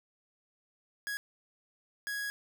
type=tone bursts at uneven times; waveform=45% pulse; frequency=1661.2 Hz; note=G#6; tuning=in tune; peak=-34 dBFS; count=2; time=1.07-1.17 / 2.07-2.3 s; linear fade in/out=0 ms; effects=none